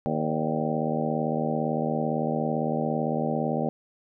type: harmonic tone with a mistuned harmonic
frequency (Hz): 77.78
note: D#2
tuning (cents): 0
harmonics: 2 / 3 / 4 / 5 / 6 / 7 / 8 / 9 / 10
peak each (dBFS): -31 / -29 / -35 / -36 / -33 / -34 / -33 / -39 / -33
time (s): 0.06-3.69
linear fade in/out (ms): 0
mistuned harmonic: 8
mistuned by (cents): -68
effects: none